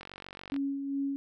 click train, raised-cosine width 0.3 ms, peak -27 dBFS, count 27, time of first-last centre 0.01-0.563 s, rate 47 Hz
sine tone with tremolo, 277.2 Hz, C#4, in tune, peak -28 dBFS, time 0.52-1.16 s, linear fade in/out 0 ms, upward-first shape sine, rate 2.5 Hz, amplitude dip 45%
effects none

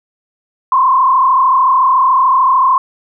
sine tone with frequency modulation, 1046.5 Hz, C6, in tune, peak -7 dBFS, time 0.72-2.78 s, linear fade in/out 2 ms, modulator 33.6 Hz, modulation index 1.4, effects none

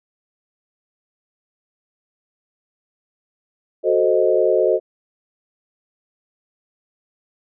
sine chord, F# diminished seventh, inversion none, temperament equal, 370 / 440 / 523.3 / 622.3 Hz, F#4 / A4 / C5 / Eb5, 0 / 0 / 0 / 0 cents, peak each -19 dBFS, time 3.83-4.8 s, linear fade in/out 50 ms, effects none

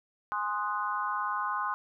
sine chord, Ab dominant seventh, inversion none, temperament equal, 830.6 / 1046.5 / 1244.5 / 1480 Hz, Ab5 / C6 / Eb6 / Gb6, 0 / 0 / 0 / 0 cents, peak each -37 / -32 / -34 / -37 dBFS, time 0.32-1.74 s, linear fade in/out 0 ms, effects none

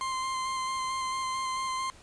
40% pulse tone with vibrato, 1046.5 Hz, C6, in tune, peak -29 dBFS, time 0.01-1.9 s, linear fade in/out 0 ms, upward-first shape square, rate 4.5 Hz, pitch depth 11 cents each way, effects pink hiss -54 dBFS RMS until 2.02 s + resampled to 22050 Hz

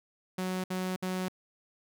sawtooth tone bursts, 185 Hz, F#3, in tune, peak -27 dBFS, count 3, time 0.38-1.284 s, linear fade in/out 5 ms, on 260 ms, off 62 ms, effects none

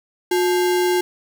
sine tone with sample-and-hold, 360 Hz, F#4, 47 cents flat, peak -15 dBFS, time 0.31-1.01 s, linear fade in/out 5 ms, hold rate 1225 Hz, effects none

